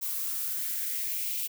violet noise with high-pass filter sweep, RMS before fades -32 dBFS, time 0.01-1.48 s, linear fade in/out 20 ms, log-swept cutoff 1000 to 2700 Hz, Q 3.3, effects none

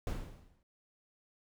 brown noise with exponential decay, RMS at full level -33 dBFS, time 0.07-0.63 s, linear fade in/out 1 ms, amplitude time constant 120 ms, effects none

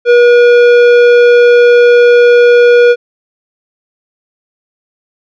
sine tone with tanh clipping, 481.7 Hz, B4, 43 cents flat, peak -4 dBFS, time 0.05-2.96 s, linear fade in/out 50 ms, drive 13 dB, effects none

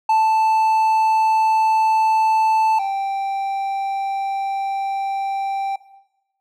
triangle tone pair in turn, 880 / 784 Hz, A5 / G5, 0 / 0 cents, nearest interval major second, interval 200 cents, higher first, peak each -11 / -18 dBFS, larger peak first, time 0.09-2.79 / 2.79-5.76 s, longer second, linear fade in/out 5 ms, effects noise-tail reverb RT60 1.0 s tail -17 dB re dry

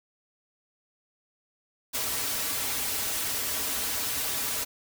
white noise with comb filter, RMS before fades -30 dBFS, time 1.93-4.65 s, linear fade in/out 20 ms, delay 5.6 ms, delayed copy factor -0.7, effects none

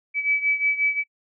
sine beating tone pair, 2292 / 2297.6 Hz, D7 / D7, -43 / -39 cents, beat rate 5.6 Hz, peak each -21 / -25 dBFS, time 0.14-1.04 s, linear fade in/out 50 ms, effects noise-tail reverb RT60 0.1 s tail -24 dB re dry

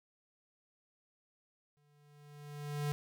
square tone with exponential growth, 146.5 Hz, D3, 4 cents flat, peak -32 dBFS, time 1.77-2.92 s, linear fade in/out 0 ms, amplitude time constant 250 ms, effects none

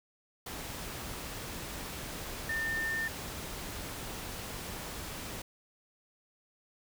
sine tone in noise, 1800 Hz, A6, 39 cents sharp, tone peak -31 dBFS, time 2.49-3.08 s, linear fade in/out 5 ms, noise pink, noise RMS -41 dBFS, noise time 0.46-5.42 s, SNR +7 dB, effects none

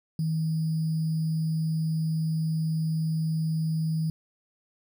sine tone with sample-and-hold, 159.4 Hz, D#3, 42 cents sharp, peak -24 dBFS, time 0.19-4.1 s, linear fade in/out 2 ms, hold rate 4900 Hz, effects none

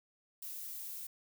violet noise, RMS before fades -44 dBFS, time 0.42-1.07 s, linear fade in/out 5 ms, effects none

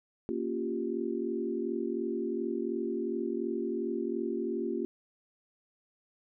sine chord, G half-diminished seventh, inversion first, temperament equal, 233.1 / 277.2 / 349.2 / 392 Hz, Bb3 / Db4 / F4 / G4, 0 / 0 / 0 / 0 cents, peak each -36 / -38 / -34 / -36 dBFS, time 0.29-4.85 s, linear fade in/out 0 ms, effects none

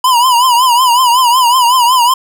square tone with vibrato, 987.8 Hz, B5, in tune, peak -7 dBFS, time 0.04-2.14 s, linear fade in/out 5 ms, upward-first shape triangle, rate 5.4 Hz, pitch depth 120 cents each way, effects none

